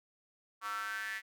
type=tone with high-pass filter sweep; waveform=square; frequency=103 Hz; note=G#2; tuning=14 cents flat; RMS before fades=-39 dBFS; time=0.61-1.22 s; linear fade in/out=50 ms; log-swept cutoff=1200 to 1900 Hz; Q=7.8; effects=none